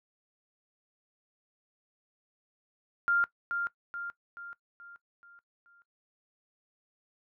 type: tone with echo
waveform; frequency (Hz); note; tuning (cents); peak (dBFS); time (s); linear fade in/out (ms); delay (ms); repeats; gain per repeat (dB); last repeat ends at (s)
sine; 1396.9; F6; 0; -23; 3.08-3.24; 0; 430; 6; -6; 5.82
effects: noise-tail reverb RT60 0.1 s tail -18 dB re dry